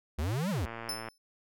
square exponential two-way sweep, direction up then down, 67.6 to 215 to 67.6 Hz, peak -30 dBFS, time 0.18-0.66 s, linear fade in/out 10 ms, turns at 0.5 s
click train, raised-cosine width 0.5 ms, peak -25 dBFS, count 50, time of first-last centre 0.66-1.086 s, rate 115 Hz
sawtooth tone with exponential decay, 5274 Hz, E8, in tune, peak -28 dBFS, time 0.89-1.18 s, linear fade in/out 2 ms, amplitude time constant 61 ms
effects none

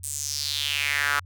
sawtooth tone with high-pass filter sweep, 144 Hz, D3, 34 cents flat, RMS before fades -27 dBFS, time 0.03-1.2 s, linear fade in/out 10 ms, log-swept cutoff 8900 to 1300 Hz, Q 3.9, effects added 90 Hz sine -42 dBFS peak until 1.25 s

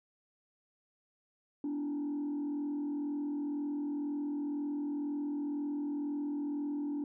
sine tone with frequency modulation, 290.5 Hz, D4, 19 cents flat, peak -31 dBFS, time 1.64-7.04 s, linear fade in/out 2 ms, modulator 42 Hz, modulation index 0.48, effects tanh soft clip ceiling -31 dBFS

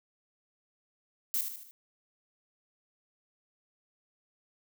violet noise with echo, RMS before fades -30 dBFS, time 1.34-1.41 s, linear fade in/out 0 ms, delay 75 ms, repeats 4, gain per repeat -6 dB, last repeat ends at 1.71 s, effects none

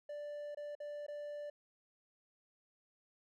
triangle tone with dropouts, 587.3 Hz, D5, in tune, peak -40 dBFS, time 0.09-1.5 s, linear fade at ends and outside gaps 5 ms, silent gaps 0.548-0.571 / 0.752-0.801 / 1.066-1.082 s, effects none

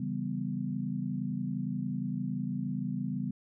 sine chord, C# half-diminished seventh, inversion none, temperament equal, 138.59 / 164.81 / 196 / 246.9 Hz, C#3 / E3 / G3 / B3, 0 / 0 / 0 / 0 cents, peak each -37 / -39 / -35 / -36 dBFS, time 0-3.31 s, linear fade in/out 5 ms, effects none

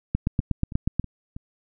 two click trains, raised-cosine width 5 ms, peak -9 / -23 dBFS, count 8 / 4, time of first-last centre 0.15-0.996 / 0.4-1.365 s, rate 8.27 / 3.11 Hz, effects none

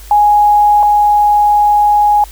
sine tone pair in turn, 830.6 / 830.6 Hz, G#5 / G#5, 0 / 0 cents, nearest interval unison, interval 0 cents, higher neither, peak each -5 / -6 dBFS, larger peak first, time 0.11-0.83 / 0.83-2.24 s, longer second, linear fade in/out 2 ms, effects added 50 Hz sine -31 dBFS peak until 2.31 s + white hiss -38 dBFS RMS until 2.31 s

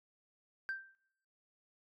sine tone with exponential decay, 1568 Hz, G6, in tune, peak -31 dBFS, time 0.69-0.95 s, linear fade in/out 0 ms, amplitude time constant 56 ms, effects noise-tail reverb RT60 0.8 s tail -25 dB re dry + tanh soft clip ceiling -33 dBFS

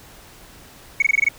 sine tone bursts, 2217 Hz, C#7, in tune, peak -10 dBFS, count 7, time 1-1.287 s, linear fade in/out 5 ms, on 23 ms, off 21 ms, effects tanh soft clip ceiling -10 dBFS + pink hiss -45 dBFS RMS until 1.38 s

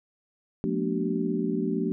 sine tone cluster, 178.1 / 216.5 / 237.6 / 293.5 / 382.1 Hz, F3 / A3 / A#3 / D4 / G4, +34 / -28 / +33 / -1 / -44 cents, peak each -31 dBFS, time 0.64-1.92 s, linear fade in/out 0 ms, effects none

